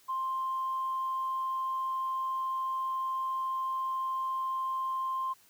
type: tone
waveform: sine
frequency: 1051 Hz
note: C6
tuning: 7 cents sharp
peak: -29 dBFS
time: 0.08-5.34 s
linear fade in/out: 20 ms
effects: tanh soft clip ceiling -25 dBFS + white hiss -62 dBFS RMS until 5.49 s